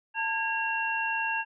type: tone cluster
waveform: sine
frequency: 895 / 1637 / 2738 Hz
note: A5 / G#6 / F7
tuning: +29 / -25 / -35 cents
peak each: -31 dBFS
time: 0.14-1.45 s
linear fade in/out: 50 ms
effects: none